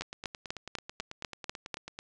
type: two click trains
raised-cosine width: 0.2 ms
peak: -16 / -23 dBFS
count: 8 / 19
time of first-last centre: 0.01-1.743 / 0.02-1.989 s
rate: 4.04 / 9.14 Hz
effects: resampled to 22050 Hz